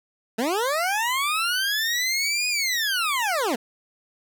20% pulse linear two-way sweep, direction up then down, 210 to 2496 to 210 Hz, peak -17 dBFS, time 0.38-3.56 s, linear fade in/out 10 ms, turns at 2.48 s, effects none

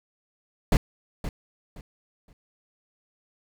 brown noise with echo, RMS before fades -18 dBFS, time 0.72-0.77 s, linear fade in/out 2 ms, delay 520 ms, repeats 3, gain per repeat -12 dB, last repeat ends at 2.33 s, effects none

